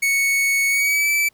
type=tone with pitch glide; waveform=45% pulse; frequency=2217 to 2314 Hz; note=C#7 to D7; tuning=0 to -26 cents; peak=-16 dBFS; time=0.02-1.29 s; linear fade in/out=10 ms; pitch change=+74 cents; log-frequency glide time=0.69-1.09 s; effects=pink hiss -61 dBFS RMS until 1.33 s